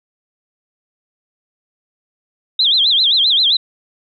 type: tone with vibrato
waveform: sine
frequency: 3610 Hz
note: A7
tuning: 44 cents sharp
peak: -10 dBFS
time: 2.59-3.57 s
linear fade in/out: 5 ms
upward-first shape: sine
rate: 7.6 Hz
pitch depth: 230 cents each way
effects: none